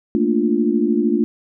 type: chord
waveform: sine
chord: Bb major seventh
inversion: third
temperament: equal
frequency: 220 / 233.1 / 293.7 / 349.2 Hz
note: A3 / Bb3 / D4 / F4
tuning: 0 / 0 / 0 / 0 cents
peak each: -20 dBFS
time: 0.15-1.24 s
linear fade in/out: 0 ms
effects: none